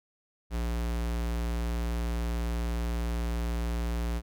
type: tone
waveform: square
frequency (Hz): 58.27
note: A#1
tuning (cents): 0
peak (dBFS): -29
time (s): 0.5-4.22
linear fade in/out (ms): 50
effects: none